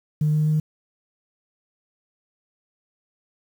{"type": "tone with pitch steps", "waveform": "sine", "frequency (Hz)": [151.7, 152.93, 154.17], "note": ["D#3", "D#3", "D#3"], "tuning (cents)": [-44, -30, -16], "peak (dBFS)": -16, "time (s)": [0.21, 0.6], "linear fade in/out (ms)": 5, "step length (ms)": 130, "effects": ["tanh soft clip ceiling -13 dBFS", "8-bit"]}